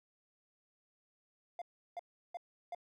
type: tone bursts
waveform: triangle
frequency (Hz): 698.5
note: F5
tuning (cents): 0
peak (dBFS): -37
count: 4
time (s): 1.59-2.748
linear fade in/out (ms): 2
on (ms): 27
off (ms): 350
effects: none